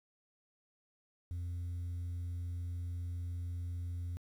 sine tone, 87.3 Hz, F2, in tune, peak -34 dBFS, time 1.31-4.17 s, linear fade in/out 0 ms, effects tanh soft clip ceiling -36 dBFS + 11-bit

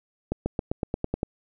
accelerating click train, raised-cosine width 2 ms, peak -12 dBFS, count 9, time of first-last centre 0.32-1.231 s, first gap 140 ms, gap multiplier 0.94, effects none

